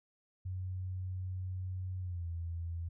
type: tone with pitch glide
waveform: sine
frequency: 92.5 to 84.33 Hz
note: F#2 to E2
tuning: 0 to +40 cents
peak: -36 dBFS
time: 0.45-2.89 s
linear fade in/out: 10 ms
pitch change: -160 cents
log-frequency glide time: 2-2.27 s
effects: none